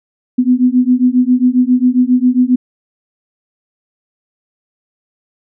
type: beating tone pair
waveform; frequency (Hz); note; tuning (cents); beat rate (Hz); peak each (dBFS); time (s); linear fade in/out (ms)
sine; 246.9 / 254.3; B3 / C4; 0 / -49; 7.4; -11; 0.38-2.56; 10
effects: none